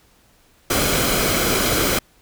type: noise with comb filter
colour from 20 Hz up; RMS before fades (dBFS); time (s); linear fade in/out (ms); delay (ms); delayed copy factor
pink; -19; 0.7-1.99; 5; 1.1; -0.5
effects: pink hiss -56 dBFS RMS until 2.21 s